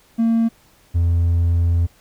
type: tone pair in turn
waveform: triangle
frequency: 228.2 / 85.23 Hz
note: A#3 / F2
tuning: -37 / -42 cents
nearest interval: octave + perfect fourth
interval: 1705 cents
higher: first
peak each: -11 dBFS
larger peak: neither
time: 0.18-0.49 / 0.94-1.87 s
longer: second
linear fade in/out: 20 ms
effects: tanh soft clip ceiling -8 dBFS + pink hiss -54 dBFS RMS until 2 s